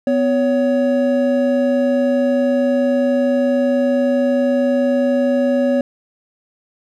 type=tone pair together; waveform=triangle; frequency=250.5 / 560 Hz; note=B3 / C#5; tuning=+25 / +18 cents; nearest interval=octave + major second; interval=1393 cents; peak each=-14 dBFS; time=0.07-5.81 s; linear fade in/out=2 ms; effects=none

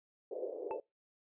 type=band-pass noise; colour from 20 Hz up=white; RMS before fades=-41 dBFS; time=0.31-0.8 s; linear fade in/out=5 ms; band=380 to 560 Hz; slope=48 dB/octave
type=tone with exponential decay; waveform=triangle; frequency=880 Hz; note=A5; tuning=in tune; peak=-32 dBFS; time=0.71-0.8 s; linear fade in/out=0 ms; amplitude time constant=19 ms
effects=noise-tail reverb RT60 0.2 s tail -23 dB re dry + resampled to 8000 Hz

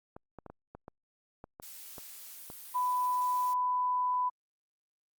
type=clicks; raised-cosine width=1 ms; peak=-31 dBFS; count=10; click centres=0.165 / 0.387 / 0.463 / 0.5 / 0.75 / 0.881 / 1.441 / 1.599 / 1.982 / 2.501 s
type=noise; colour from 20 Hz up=blue; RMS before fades=-47 dBFS; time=1.62-3.54 s; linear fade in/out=10 ms
type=tone; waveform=sine; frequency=997 Hz; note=B5; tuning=16 cents sharp; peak=-27 dBFS; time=2.74-4.3 s; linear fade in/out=20 ms
effects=Opus 48 kbps

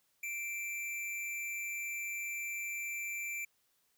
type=tone with amplitude modulation; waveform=square; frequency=2349 Hz; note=D7; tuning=in tune; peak=-36 dBFS; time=0.23-3.45 s; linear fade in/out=5 ms; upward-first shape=sine; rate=235 Hz; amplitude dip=35%; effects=white hiss -75 dBFS RMS until 3.97 s

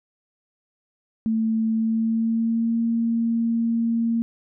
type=tone with pitch glide; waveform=sine; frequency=222.6 to 230.3 Hz; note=A3 to A#3; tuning=+20 to -21 cents; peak=-19 dBFS; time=1.26-4.22 s; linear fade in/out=0 ms; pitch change=+59 cents; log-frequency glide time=1.72-2.8 s; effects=none

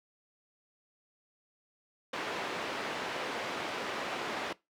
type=band-pass noise; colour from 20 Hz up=pink; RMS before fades=-37 dBFS; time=2.13-4.53 s; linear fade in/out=5 ms; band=360 to 3100 Hz; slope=12 dB/octave; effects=noise-tail reverb RT60 0.2 s tail -20 dB re dry

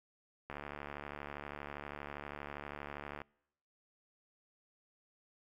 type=click train; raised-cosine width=0.5 ms; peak=-28 dBFS; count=198; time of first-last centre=0.5-3.217 s; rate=72.5 Hz; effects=noise-tail reverb RT60 0.8 s tail -26 dB re dry

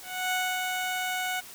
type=tone with ADSR envelope; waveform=15% pulse; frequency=738 Hz; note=F#5; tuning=5 cents flat; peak=-19 dBFS; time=0.02-1.41 s; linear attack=300 ms; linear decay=260 ms; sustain=-3 dB; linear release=18 ms; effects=white hiss -46 dBFS RMS until 1.54 s

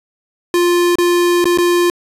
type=tone with dropouts; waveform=square; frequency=350 Hz; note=F4; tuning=4 cents sharp; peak=-11 dBFS; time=0.54-1.9 s; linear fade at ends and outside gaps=1 ms; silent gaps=0.955-0.985 / 1.443-1.455 / 1.575-1.585 s; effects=resampled to 32000 Hz

